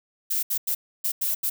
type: noise bursts at uneven times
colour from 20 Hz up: violet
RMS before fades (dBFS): -25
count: 6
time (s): 0.3-0.43 / 0.5-0.58 / 0.67-0.75 / 1.04-1.12 / 1.21-1.35 / 1.43-1.5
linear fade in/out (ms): 10
effects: none